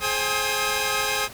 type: tone cluster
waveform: 10% pulse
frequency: 422.4 / 530 / 806 / 1264 Hz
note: G#4 / C5 / G5 / D#6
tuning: +29 / +22 / +48 / +27 cents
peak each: -20 dBFS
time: 0-1.29 s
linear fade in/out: 50 ms
effects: pink hiss -42 dBFS RMS until 1.33 s